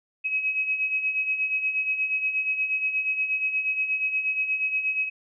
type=beating tone pair; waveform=sine; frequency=2543 / 2551.4 Hz; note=D#7 / D#7; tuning=+37 / +43 cents; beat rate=8.4 Hz; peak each=-31 / -24 dBFS; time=0.24-5.1 s; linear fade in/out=20 ms; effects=none